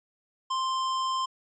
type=tone; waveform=square; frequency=1046.5 Hz; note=C6; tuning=in tune; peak=-27 dBFS; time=0.5-1.26 s; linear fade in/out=10 ms; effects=resampled to 16000 Hz